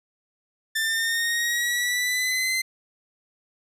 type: linear sweep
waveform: sawtooth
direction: up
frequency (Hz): 1773 to 2071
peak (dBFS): -19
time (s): 0.75-2.62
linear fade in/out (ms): 10
effects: resampled to 32000 Hz